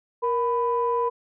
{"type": "tone pair together", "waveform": "sine", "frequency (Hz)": [470.9, 996], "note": ["A#4", "B5"], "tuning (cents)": [18, 14], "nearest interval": "octave + minor second", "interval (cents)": 1296, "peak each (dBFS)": -23, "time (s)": [0.22, 1.1], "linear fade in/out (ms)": 20, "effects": ["tanh soft clip ceiling -13 dBFS"]}